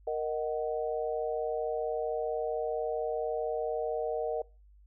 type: chord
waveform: sine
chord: D# minor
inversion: second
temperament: just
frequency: 466.7 / 622.3 / 746.7 Hz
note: A#4 / D#5 / F#5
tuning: +2 / 0 / +16 cents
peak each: -32 / -34 / -37 dBFS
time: 0.07-4.42 s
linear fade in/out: 5 ms
effects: noise-tail reverb RT60 0.3 s tail -23 dB re dry + added 50 Hz sine -55 dBFS peak until 4.86 s